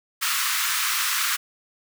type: high-pass noise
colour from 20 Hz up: pink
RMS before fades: -24 dBFS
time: 0.21-1.37 s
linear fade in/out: 20 ms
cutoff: 1100 Hz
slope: 48 dB/octave
effects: none